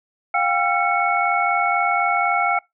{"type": "tone cluster", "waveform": "sine", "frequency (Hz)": [709, 793, 1356, 2209], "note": ["F5", "G5", "E6", "C#7"], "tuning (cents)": [26, 20, 49, -7], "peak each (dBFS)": -22, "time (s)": [0.34, 2.59], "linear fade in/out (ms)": 5, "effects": ["noise-tail reverb RT60 0.2 s tail -26 dB re dry"]}